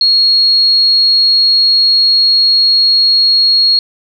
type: tone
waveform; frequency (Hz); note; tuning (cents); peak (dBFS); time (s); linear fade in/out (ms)
sine; 4300; C8; +47; -6; 0.01-3.79; 2
effects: none